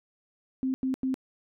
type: tone bursts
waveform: sine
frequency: 261.6 Hz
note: C4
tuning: in tune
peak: -25 dBFS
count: 3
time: 0.63-1.142 s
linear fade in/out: 0 ms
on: 110 ms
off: 91 ms
effects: none